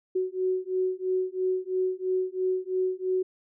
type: beating tone pair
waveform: sine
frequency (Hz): 370.2 / 373.2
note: F#4 / F#4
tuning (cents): +1 / +15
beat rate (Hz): 3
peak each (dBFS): -28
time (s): 0.15-3.23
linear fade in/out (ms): 10
effects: none

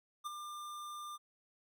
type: tone with ADSR envelope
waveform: square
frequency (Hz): 1196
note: D6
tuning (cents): +31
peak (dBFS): -37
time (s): 0.24-1.18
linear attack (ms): 26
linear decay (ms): 15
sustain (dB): -7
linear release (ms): 29
effects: none

